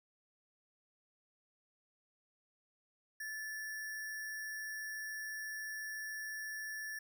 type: tone with sample-and-hold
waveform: sine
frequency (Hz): 1743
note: A6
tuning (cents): -17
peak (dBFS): -40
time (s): 3.2-6.99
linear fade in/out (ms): 5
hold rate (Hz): 7350
effects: none